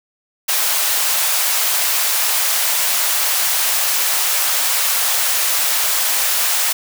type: high-pass noise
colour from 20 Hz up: white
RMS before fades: -17 dBFS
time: 0.48-6.73 s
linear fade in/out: 10 ms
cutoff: 580 Hz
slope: 24 dB/octave
effects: none